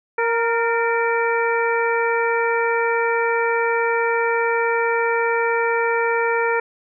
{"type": "harmonic tone with a mistuned harmonic", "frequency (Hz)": 464.7, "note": "A#4", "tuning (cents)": -5, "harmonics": [1, 2, 3, 4, 5], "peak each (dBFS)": [-20, -23, -25, -26, -27], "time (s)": [0.18, 6.6], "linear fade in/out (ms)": 5, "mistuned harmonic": 4, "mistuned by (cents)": -41, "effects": []}